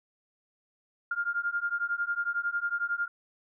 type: beating tone pair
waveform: sine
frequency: 1400 / 1411 Hz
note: F6 / F6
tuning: +4 / +17 cents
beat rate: 11 Hz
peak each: -31 dBFS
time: 1.11-3.08 s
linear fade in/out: 5 ms
effects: none